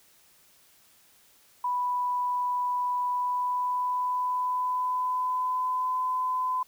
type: tone with pitch glide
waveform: sine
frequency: 987.8 to 1014.4 Hz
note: B5 to B5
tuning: 0 to +46 cents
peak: -25 dBFS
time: 1.64-6.63 s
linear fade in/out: 5 ms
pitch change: +46 cents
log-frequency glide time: 3.08-5.97 s
effects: white hiss -60 dBFS RMS until 6.67 s